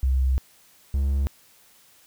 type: tone pair in turn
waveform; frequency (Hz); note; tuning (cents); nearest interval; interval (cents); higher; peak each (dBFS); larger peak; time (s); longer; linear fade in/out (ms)
sine / triangle; 65.41 / 68.99; C2 / C#2; 0 / -8; minor second; 92; second; -18; neither; 0.03-0.38 / 0.94-1.27; first; 0
effects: white hiss -56 dBFS RMS until 2.06 s